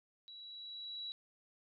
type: tone with level ramp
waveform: sine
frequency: 3909 Hz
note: B7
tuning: 19 cents flat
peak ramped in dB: -50 to -40 dBFS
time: 0.28-1.12 s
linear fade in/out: 0 ms
effects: none